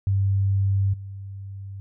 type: tone with level steps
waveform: sine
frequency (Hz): 98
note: G2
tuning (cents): 0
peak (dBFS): -18 / -33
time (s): 0.07-1.8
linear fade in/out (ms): 0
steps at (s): 0.93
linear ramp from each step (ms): 10
effects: none